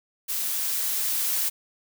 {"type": "noise with level ramp", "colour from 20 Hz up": "blue", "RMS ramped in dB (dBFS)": [-28, -25], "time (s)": [0.28, 1.5], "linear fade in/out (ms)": 20, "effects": []}